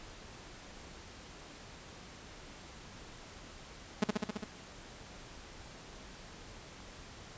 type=tone with echo; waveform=sawtooth; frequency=211.8 Hz; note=G#3; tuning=34 cents sharp; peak=-21 dBFS; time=4.02-4.04 s; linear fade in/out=5 ms; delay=67 ms; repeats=6; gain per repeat=-2 dB; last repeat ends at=4.442 s; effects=pink hiss -51 dBFS RMS until 7.37 s + resampled to 16000 Hz